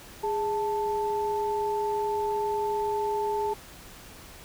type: tone pair together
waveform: sine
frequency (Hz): 413.7 / 880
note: G#4 / A5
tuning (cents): -7 / 0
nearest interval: octave + minor second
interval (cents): 1307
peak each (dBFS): -28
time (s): 0.23-3.54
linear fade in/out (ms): 10
effects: pink hiss -47 dBFS RMS until 4.44 s